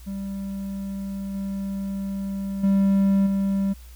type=tone with level steps; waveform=triangle; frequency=196 Hz; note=G3; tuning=in tune; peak=-26 / -24 / -14 / -18 dBFS; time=0.06-3.74 s; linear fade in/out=20 ms; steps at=1.34 / 2.63 / 3.26 s; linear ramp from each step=10 ms; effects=added 60 Hz sine -41 dBFS peak until 3.95 s + white hiss -53 dBFS RMS until 3.95 s